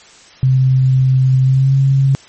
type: tone with pitch glide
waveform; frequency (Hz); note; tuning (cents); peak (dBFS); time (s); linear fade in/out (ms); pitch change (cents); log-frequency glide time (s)
sine; 130.81 to 135.74; C3 to C#3; 0 to -36; -8; 0.43-2.15; 0; +64; 1.42-1.75
effects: white hiss -42 dBFS RMS until 2.28 s + MP3 32 kbps